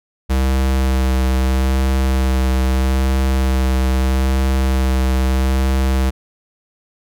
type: tone with vibrato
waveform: square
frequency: 65.41 Hz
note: C2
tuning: in tune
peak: -14 dBFS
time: 0.29-6.11 s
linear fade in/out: 20 ms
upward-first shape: sine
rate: 0.78 Hz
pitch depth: 15 cents each way
effects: none